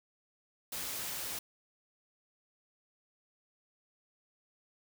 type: noise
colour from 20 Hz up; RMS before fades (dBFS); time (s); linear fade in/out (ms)
white; -39; 0.72-1.39; 5
effects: none